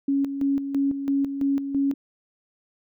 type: tone with tremolo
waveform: sine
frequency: 277.2 Hz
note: C#4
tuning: in tune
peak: -19 dBFS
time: 0.08-1.94 s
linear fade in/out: 5 ms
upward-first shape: square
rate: 3 Hz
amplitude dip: 60%
effects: none